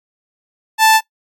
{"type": "tone", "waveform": "sawtooth", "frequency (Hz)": 880, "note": "A5", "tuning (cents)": 0, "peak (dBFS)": -4, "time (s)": [0.78, 1.01], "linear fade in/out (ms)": 50, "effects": ["noise-tail reverb RT60 0.1 s tail -18 dB re dry", "AAC 64 kbps"]}